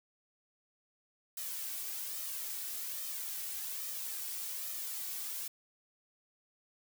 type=noise with flanger; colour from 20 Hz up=blue; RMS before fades=-40 dBFS; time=1.37-5.48 s; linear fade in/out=5 ms; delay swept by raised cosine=1.6 to 2.7 ms; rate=1.2 Hz; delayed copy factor=+0.55; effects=none